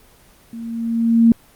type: tone with level ramp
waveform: sine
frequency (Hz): 230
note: A#3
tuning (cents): -23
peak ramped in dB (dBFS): -29 to -6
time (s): 0.53-1.32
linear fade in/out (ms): 2
effects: pink hiss -50 dBFS RMS until 1.55 s + Opus 24 kbps